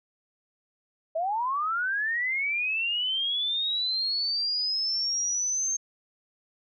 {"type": "linear sweep", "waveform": "sine", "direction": "up", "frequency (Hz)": [622.3, 6400], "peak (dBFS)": -25, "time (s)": [1.15, 5.77], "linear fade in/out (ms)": 10, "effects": []}